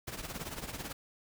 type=noise with tremolo; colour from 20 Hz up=pink; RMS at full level=-38 dBFS; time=0.07-0.93 s; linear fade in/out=10 ms; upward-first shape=triangle; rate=18 Hz; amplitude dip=80%; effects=none